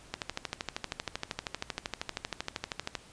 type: click train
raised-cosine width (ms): 0.2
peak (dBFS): -15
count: 37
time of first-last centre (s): 0.14-2.953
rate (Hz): 12.8
effects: pink hiss -55 dBFS RMS until 3.12 s + resampled to 22050 Hz